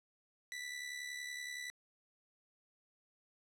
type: tone with amplitude modulation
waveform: sawtooth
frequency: 1975 Hz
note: B6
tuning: in tune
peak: -36 dBFS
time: 0.52-1.7 s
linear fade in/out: 0 ms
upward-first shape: sine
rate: 70.7 Hz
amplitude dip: 55%
effects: low-pass 10000 Hz 12 dB/octave